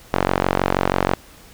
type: tone with band-pass filter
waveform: sawtooth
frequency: 46.25 Hz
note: F#1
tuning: in tune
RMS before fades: -20 dBFS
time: 0.13-1.14 s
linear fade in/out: 0 ms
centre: 880 Hz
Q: 0.73
effects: pink hiss -46 dBFS RMS until 1.53 s